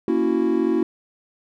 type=chord; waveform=triangle; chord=F# dominant seventh; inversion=first; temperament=equal; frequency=233.1 / 277.2 / 329.6 / 370 Hz; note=A#3 / C#4 / E4 / F#4; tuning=0 / 0 / 0 / 0 cents; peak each=-23 / -23 / -19 / -21 dBFS; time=0.08-0.83 s; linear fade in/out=2 ms; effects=none